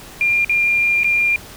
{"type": "tone with dropouts", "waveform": "sine", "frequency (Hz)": 2398, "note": "D7", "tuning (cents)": 36, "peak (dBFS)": -13, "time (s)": [0.21, 1.36], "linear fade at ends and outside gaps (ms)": 1, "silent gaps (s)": [[0.447, 0.495], [1.034, 1.044]], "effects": ["pink hiss -38 dBFS RMS until 1.56 s"]}